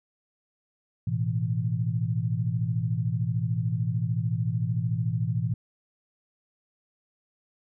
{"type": "chord", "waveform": "sine", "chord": "A suspended second", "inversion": "none", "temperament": "equal", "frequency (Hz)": [110, 123.47, 164.81], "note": ["A2", "B2", "E3"], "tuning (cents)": [0, 0, 0], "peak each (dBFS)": [-28, -28, -30], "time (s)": [1.07, 5.54], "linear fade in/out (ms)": 5, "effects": []}